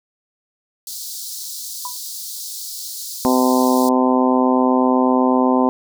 pink high-pass noise, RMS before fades -30 dBFS, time 0.87-3.89 s, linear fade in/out 2 ms, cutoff 4100 Hz, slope 48 dB/octave
sine tone with exponential decay, 987.8 Hz, B5, in tune, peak -22 dBFS, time 1.85-1.98 s, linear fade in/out 2 ms, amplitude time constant 27 ms
harmonic tone, 128 Hz, C3, 38 cents flat, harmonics 2 / 3 / 4 / 5 / 6 / 7 / 8, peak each -15 / -22 / -22 / -24 / -24 / -22 / -23 dBFS, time 3.25-5.69 s, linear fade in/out 0 ms
effects none

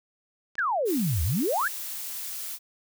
clicks, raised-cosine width 0.2 ms, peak -28 dBFS, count 5, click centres 0.554 / 0.592 / 0.996 / 1.392 / 1.615 s
sine exponential two-way sweep, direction down then up, 1774 to 73.42 to 1774 Hz, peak -23 dBFS, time 0.58-1.68 s, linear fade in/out 5 ms, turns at 1.23 s
blue noise, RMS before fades -35 dBFS, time 0.85-2.59 s, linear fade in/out 50 ms
effects none

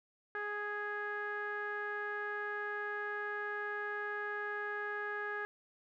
sawtooth tone with low-pass filter, 415.3 Hz, G#4, in tune, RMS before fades -39 dBFS, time 0.35-5.45 s, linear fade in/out 0 ms, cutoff 1600 Hz, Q 7.7, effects none

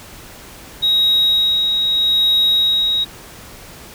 sine tone with tremolo, 3800 Hz, A#7, 33 cents sharp, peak -9 dBFS, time 0.82-3.05 s, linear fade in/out 20 ms, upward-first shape sine, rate 0.8 Hz, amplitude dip 40%, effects tanh soft clip ceiling -9 dBFS + pink hiss -38 dBFS RMS until 3.94 s

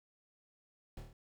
brown noise with echo, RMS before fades -45 dBFS, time 0.97-1 s, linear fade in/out 2 ms, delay 26 ms, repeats 5, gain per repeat -3 dB, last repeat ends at 1.13 s, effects none

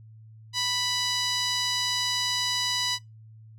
sawtooth tone with band-pass filter, 987.8 Hz, B5, in tune, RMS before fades -27 dBFS, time 0.53-2.99 s, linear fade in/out 50 ms, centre 4600 Hz, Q 2.2, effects noise-tail reverb RT60 0.2 s tail -23 dB re dry + added 110 Hz sine -46 dBFS peak until 3.58 s

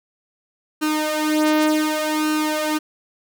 sawtooth tone with flanger, 307.1 Hz, D#4, 23 cents flat, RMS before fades -20 dBFS, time 0.81-2.79 s, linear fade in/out 20 ms, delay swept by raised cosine 0.72 to 3.32 ms, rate 0.67 Hz, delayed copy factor +0.75, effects none

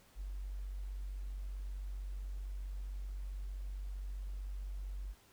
sine tone, 47.72 Hz, G1, 46 cents flat, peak -39 dBFS, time 0.15-5.15 s, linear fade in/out 50 ms, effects pink hiss -65 dBFS RMS until 5.32 s

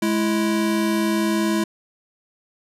square tone pair together, 211 / 331.6 Hz, G#3 / E4, +28 / +10 cents, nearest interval minor sixth, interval 782 cents, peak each -22 dBFS, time 0.02-1.64 s, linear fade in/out 5 ms, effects resampled to 32000 Hz

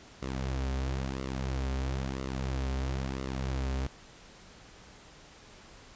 sawtooth tone with flanger, 66 Hz, C2, 16 cents sharp, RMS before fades -33 dBFS, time 0.22-3.87 s, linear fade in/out 5 ms, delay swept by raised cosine 1.2 to 6.2 ms, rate 1 Hz, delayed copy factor -0.65, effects pink hiss -53 dBFS RMS until 5.95 s + resampled to 16000 Hz

